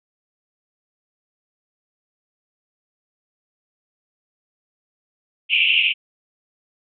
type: band-pass noise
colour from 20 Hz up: white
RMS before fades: -17 dBFS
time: 5.49-5.94 s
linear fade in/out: 50 ms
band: 2400 to 3000 Hz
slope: 96 dB/octave
effects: none